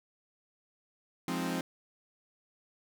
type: chord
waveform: sawtooth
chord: F minor seventh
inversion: none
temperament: equal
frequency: 174.61 / 207.7 / 261.6 / 311.1 Hz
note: F3 / Ab3 / C4 / Eb4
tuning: 0 / 0 / 0 / 0 cents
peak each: -32 / -36 / -31 / -36 dBFS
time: 1.28-1.61 s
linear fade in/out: 2 ms
effects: none